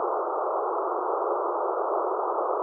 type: band-pass noise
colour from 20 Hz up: pink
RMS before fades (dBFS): -27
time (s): 0-2.62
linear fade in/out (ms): 0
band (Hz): 350 to 1300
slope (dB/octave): 96
effects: none